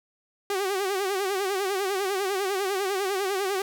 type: tone with vibrato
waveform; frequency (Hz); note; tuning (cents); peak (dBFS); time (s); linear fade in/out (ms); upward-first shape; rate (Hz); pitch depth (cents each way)
sawtooth; 389; G4; -13; -21; 0.5-3.62; 2; sine; 10; 92
effects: none